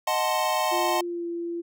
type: chord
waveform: square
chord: D# diminished seventh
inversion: none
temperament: equal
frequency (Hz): 622.3 / 740 / 880 / 1046.5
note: D#5 / F#5 / A5 / C6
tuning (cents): 0 / 0 / 0 / 0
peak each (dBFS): -29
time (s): 0.07-1.01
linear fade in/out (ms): 5
type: tone with pitch glide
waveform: sine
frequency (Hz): 349.2 to 341.2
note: F4 to F4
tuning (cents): 0 to -40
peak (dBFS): -28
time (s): 0.71-1.62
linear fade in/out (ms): 20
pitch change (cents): -40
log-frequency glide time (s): 1.01-1.27
effects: none